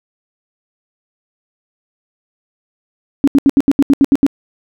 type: tone bursts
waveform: sine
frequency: 277.8 Hz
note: C#4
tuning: 4 cents sharp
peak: -5 dBFS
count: 10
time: 3.24-4.265 s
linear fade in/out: 0 ms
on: 35 ms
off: 75 ms
effects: none